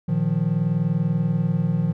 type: chord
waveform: triangle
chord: Bb suspended fourth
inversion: none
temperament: equal with one note detuned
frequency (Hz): 116.54 / 155.56 / 175.93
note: Bb2 / Eb3 / F3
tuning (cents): 0 / 0 / +13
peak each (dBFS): -25 / -20 / -21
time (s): 0.08-1.93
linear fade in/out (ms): 10
effects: none